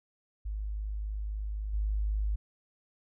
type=tone with level steps; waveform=sine; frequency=51.91 Hz; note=G#1; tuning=in tune; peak=-32 / -27 dBFS; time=0.45-2.36 s; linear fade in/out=10 ms; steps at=1.73 s; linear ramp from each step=10 ms; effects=none